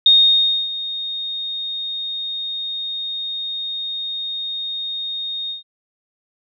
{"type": "tone with ADSR envelope", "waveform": "sine", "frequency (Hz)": 3700, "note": "A#7", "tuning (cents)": -14, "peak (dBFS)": -7, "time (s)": [0.06, 5.63], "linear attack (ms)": 3, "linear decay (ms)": 620, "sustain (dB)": -16, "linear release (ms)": 130, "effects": []}